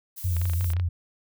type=noise; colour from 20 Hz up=violet; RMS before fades=-38 dBFS; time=0.16-0.74 s; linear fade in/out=20 ms
type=tone with vibrato; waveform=sine; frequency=87.31 Hz; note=F2; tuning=in tune; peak=-22 dBFS; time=0.24-0.89 s; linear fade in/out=10 ms; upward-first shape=triangle; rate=5.8 Hz; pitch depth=87 cents each way
type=clicks; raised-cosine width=0.3 ms; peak=-23 dBFS; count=11; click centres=0.367 / 0.416 / 0.455 / 0.498 / 0.535 / 0.61 / 0.644 / 0.703 / 0.735 / 0.767 / 0.798 s
effects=none